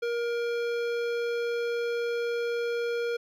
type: tone with hard clipping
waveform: sine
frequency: 471.9 Hz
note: A#4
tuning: 21 cents sharp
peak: -29 dBFS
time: 0.02-3.17 s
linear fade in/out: 10 ms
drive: 15 dB
effects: none